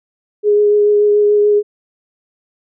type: tone with vibrato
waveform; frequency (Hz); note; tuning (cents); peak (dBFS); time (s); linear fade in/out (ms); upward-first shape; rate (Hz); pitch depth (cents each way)
sine; 415.3; G#4; 0; -8; 0.43-1.63; 50; triangle; 6.9; 14
effects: none